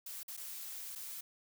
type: noise with dropouts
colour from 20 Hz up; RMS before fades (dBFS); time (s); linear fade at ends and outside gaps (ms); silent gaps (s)
blue; -45; 0.06-1.21; 5; 0.232-0.28 / 0.368-0.374 / 0.953-0.957
effects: none